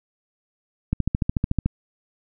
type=click train; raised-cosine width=5 ms; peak=-8 dBFS; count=11; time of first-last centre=0.93-1.66 s; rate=13.7 Hz; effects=none